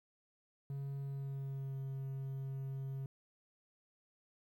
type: tone with pitch glide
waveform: triangle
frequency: 138.59 to 135.27 Hz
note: C#3 to C#3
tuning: 0 to -42 cents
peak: -37 dBFS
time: 0.7-3.06 s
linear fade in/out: 2 ms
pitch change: -42 cents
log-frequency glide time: 0.99-1.77 s
effects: 12-bit